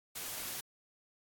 white noise, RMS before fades -41 dBFS, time 0.15-0.61 s, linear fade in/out 10 ms, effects AAC 64 kbps

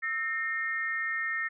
sine tone cluster, 1313 / 1829 / 2125 Hz, E6 / A#6 / C7, -7 / -33 / +26 cents, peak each -38 / -30 / -36 dBFS, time 0.02-1.49 s, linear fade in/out 20 ms, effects none

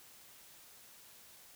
silence, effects white hiss -58 dBFS RMS until 1.55 s

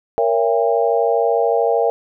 sine chord, A# diminished seventh, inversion none, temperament just, 466.2 / 559.4 / 671.3 / 805.5 Hz, A#4 / C#5 / E5 / G5, 0 / +16 / +31 / +47 cents, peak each -17 / -21 / -19 / -21 dBFS, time 0.18-1.9 s, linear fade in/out 0 ms, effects none

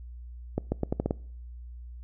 accelerating click train, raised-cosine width 2 ms, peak -13 dBFS, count 7, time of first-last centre 0.58-1.109 s, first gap 140 ms, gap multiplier 0.81, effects noise-tail reverb RT60 0.6 s tail -24 dB re dry + added 60 Hz sine -40 dBFS peak until 2.03 s

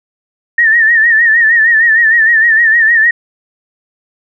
sine tone with vibrato, 1820 Hz, A#6, 42 cents flat, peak -5 dBFS, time 0.58-3.11 s, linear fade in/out 5 ms, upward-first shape sine, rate 6.5 Hz, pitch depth 77 cents each way, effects none

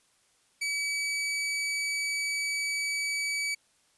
sawtooth tone, 2286 Hz, D7, 47 cents flat, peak -25 dBFS, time 0.61-3.55 s, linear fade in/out 10 ms, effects white hiss -67 dBFS RMS until 3.97 s + resampled to 24000 Hz

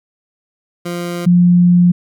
20% pulse / sine tone pair in turn, 174 / 176.43 Hz, F3 / F3, -6 / +18 cents, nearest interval unison, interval 24 cents, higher second, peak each -15 / -6 dBFS, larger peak second, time 0.85-1.26 / 1.26-1.92 s, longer second, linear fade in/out 10 ms, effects none

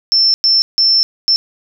sine tone bursts at uneven times, 5350 Hz, E8, 25 cents sharp, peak -8 dBFS, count 4, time 0.12-0.34 / 0.44-0.62 / 0.78-1.03 / 1.28-1.36 s, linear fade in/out 0 ms, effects none

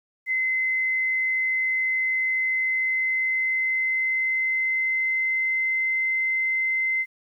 sine tone with pitch glide, 2053 to 2068 Hz, C7 to C7, -33 to -21 cents, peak -21 dBFS, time 0.26-7.06 s, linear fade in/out 50 ms, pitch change +12 cents, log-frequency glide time 2.55-6.06 s, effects 10-bit

